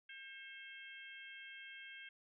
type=harmonic tone with a mistuned harmonic; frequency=533 Hz; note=C5; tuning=32 cents sharp; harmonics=3 / 4 / 5 / 6; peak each=-54 / -55 / -58 / -57 dBFS; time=0.09-2.09 s; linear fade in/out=5 ms; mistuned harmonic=4; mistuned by=+30 cents; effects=none